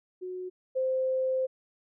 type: tone pair in turn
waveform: sine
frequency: 366.7 / 520.5 Hz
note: F#4 / C5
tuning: -15 / -9 cents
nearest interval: tritone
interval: 606 cents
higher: second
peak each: -34 / -25 dBFS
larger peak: second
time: 0.21-0.5 / 0.75-1.47 s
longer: second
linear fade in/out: 20 ms
effects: none